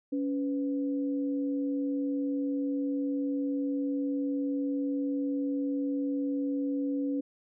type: tone pair together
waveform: sine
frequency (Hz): 280.2 / 500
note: C#4 / B4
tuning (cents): +19 / +21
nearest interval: minor seventh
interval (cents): 1002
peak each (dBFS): -28 / -38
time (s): 0.12-7.21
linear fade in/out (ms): 10
effects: none